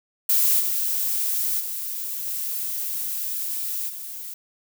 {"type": "noise with level steps", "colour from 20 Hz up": "violet", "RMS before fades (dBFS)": [-19, -24, -30, -28, -35], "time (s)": [0.29, 4.34], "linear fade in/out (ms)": 5, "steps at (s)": [0.59, 1.59, 2.25, 3.88], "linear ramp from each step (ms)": 20, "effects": []}